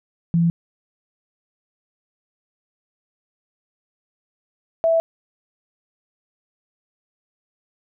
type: tone pair in turn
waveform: sine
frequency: 168.7 / 657.9 Hz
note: E3 / E5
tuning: +40 / -4 cents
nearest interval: 2 octaves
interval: 2356 cents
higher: second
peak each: -14 dBFS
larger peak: neither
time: 0.34-0.5 / 4.84-5 s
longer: neither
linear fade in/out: 0 ms
effects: none